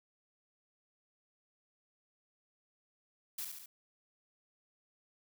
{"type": "noise with echo", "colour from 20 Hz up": "blue", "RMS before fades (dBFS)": -40, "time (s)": [3.38, 3.45], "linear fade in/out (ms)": 5, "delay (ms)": 70, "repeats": 3, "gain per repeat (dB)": -4, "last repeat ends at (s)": 3.66, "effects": []}